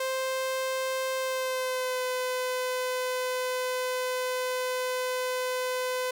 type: tone with pitch glide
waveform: sawtooth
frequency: 523.3 to 506.9 Hz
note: C5 to B4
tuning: 0 to +45 cents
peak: -24 dBFS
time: 0-6.11 s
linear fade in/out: 5 ms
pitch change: -55 cents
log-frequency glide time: 1.17-2.02 s
effects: none